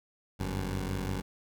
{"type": "tone pair together", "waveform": "15% pulse", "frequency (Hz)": [49.89, 94.1], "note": ["G1", "F#2"], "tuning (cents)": [31, 30], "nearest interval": "major seventh", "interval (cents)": 1099, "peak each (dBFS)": -28, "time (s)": [0.39, 1.22], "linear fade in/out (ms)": 20, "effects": []}